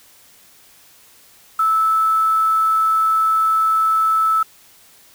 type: tone with quantisation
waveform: sine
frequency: 1310 Hz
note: E6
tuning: 11 cents flat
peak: -13 dBFS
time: 1.59-4.43 s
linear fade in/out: 5 ms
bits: 6
effects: white hiss -49 dBFS RMS until 5.14 s